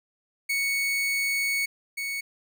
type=tone pair in turn; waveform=40% pulse; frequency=2221 / 2221 Hz; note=C#7 / C#7; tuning=+3 / +3 cents; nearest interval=unison; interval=0 cents; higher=neither; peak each=-23 / -28 dBFS; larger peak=first; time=0.49-1.66 / 1.97-2.21 s; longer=first; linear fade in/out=10 ms; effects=none